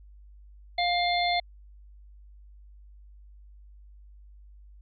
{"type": "harmonic tone", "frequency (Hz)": 703, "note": "F5", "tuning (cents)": 11, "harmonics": [1, 3, 5, 6], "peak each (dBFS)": [-25, -30, -32, -33], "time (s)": [0.78, 1.4], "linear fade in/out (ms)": 5, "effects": ["added 50 Hz sine -48 dBFS peak until 4.81 s"]}